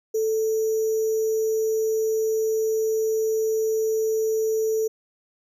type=tone with sample-and-hold; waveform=sine; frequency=440 Hz; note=A4; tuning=in tune; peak=-20 dBFS; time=0.14-4.88 s; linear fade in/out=10 ms; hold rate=6300 Hz; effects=none